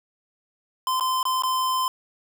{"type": "tone with dropouts", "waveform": "square", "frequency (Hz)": 1032, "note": "C6", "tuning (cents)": -24, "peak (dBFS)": -22, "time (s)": [0.87, 1.88], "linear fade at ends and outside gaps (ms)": 1, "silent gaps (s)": [[0.998, 1.008], [1.229, 1.253], [1.422, 1.435]], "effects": []}